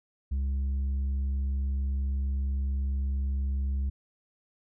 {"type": "tone with tanh clipping", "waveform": "sine", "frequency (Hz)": 67.8, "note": "C#2", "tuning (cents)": -38, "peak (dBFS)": -27, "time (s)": [0.31, 3.9], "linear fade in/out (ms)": 10, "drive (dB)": 4, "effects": []}